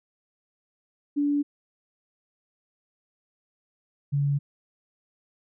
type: tone pair in turn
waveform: sine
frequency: 288.8 / 142.08 Hz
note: D4 / C#3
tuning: -29 / +43 cents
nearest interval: octave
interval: 1228 cents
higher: first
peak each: -21 dBFS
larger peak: neither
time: 1.16-1.43 / 4.12-4.39 s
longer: neither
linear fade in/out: 20 ms
effects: none